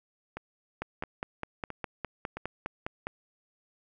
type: two click trains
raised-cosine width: 0.5 ms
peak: -22 / -18 dBFS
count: 4 / 12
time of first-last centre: 0.37-2.37 / 0.82-3.069 s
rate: 1.5 / 4.89 Hz
effects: none